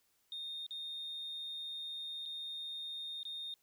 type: tone with dropouts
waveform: sine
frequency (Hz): 3672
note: A#7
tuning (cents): -27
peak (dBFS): -39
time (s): 0.32-3.54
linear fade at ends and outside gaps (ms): 1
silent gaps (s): 0.665-0.708 / 2.255-2.259 / 3.231-3.252
effects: tanh soft clip ceiling -37 dBFS + white hiss -75 dBFS RMS until 3.62 s